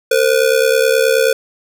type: ring-modulated tone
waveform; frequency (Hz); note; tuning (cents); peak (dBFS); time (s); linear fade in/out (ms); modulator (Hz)
square; 490; B4; -14; -8; 0.11-1.33; 5; 34.7
effects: none